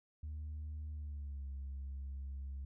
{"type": "tone with pitch glide", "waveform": "sine", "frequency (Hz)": [76, 68.1], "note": ["D#2", "C#2"], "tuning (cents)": [-40, -30], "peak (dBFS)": -39, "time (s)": [0.23, 2.65], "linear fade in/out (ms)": 5, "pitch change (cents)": -190, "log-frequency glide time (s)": [0.9, 1.48], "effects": ["tanh soft clip ceiling -39 dBFS"]}